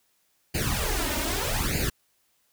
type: noise with flanger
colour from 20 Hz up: pink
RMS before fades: -27 dBFS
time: 0.54-1.9 s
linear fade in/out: 10 ms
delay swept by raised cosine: 0.43 to 3.33 ms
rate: 0.81 Hz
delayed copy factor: +0.95
effects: white hiss -69 dBFS RMS until 2.52 s